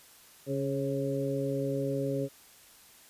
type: harmonic tone with a mistuned harmonic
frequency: 138.59 Hz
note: C#3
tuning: in tune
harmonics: 1 / 2 / 3 / 4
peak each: -34 / -34 / -34 / -34 dBFS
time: 0.46-2.29 s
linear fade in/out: 50 ms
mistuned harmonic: 4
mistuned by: -27 cents
effects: white hiss -56 dBFS RMS until 3.09 s + resampled to 32000 Hz